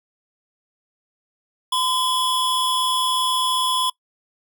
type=tone pair together; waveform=square; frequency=1023 / 3366 Hz; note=C6 / G#7; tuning=-39 / +23 cents; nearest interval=octave + major sixth; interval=2062 cents; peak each=-22 dBFS; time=1.72-3.9 s; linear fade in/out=5 ms; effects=noise-tail reverb RT60 0.1 s tail -23 dB re dry